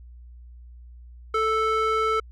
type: tone with band-pass filter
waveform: square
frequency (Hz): 440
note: A4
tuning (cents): 0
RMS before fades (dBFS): -23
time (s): 1.34-2.2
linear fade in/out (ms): 5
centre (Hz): 1200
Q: 1.7
effects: added 60 Hz sine -42 dBFS peak until 2.31 s